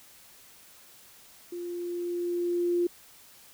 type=tone with level ramp; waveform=sine; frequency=349.2 Hz; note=F4; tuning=in tune; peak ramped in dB=-34 to -22 dBFS; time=1.52-2.87 s; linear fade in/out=5 ms; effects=white hiss -54 dBFS RMS until 3.53 s